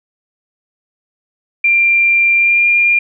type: tone with pitch glide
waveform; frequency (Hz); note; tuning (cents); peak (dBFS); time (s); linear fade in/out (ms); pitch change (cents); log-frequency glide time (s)
sine; 2377 to 2403; D7 to D7; +20 to +39; -8; 1.64-2.99; 5; +19; 2.37-2.61
effects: none